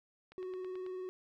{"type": "click train", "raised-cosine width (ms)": 0.3, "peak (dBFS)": -39, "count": 6, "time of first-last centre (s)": [0.32, 0.864], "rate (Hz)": 9.19}
{"type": "tone with vibrato", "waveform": "triangle", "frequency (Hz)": 370, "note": "F#4", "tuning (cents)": 0, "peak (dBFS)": -37, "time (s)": [0.38, 1.09], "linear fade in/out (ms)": 0, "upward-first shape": "triangle", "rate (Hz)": 20, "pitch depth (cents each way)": 32}
{"effects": []}